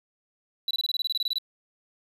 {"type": "tone bursts", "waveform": "sine", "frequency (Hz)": 3951, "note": "B7", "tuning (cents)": 0, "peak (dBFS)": -21, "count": 14, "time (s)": [0.68, 1.384], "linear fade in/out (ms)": 2, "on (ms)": 28, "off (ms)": 24, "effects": ["tanh soft clip ceiling -23 dBFS", "10-bit"]}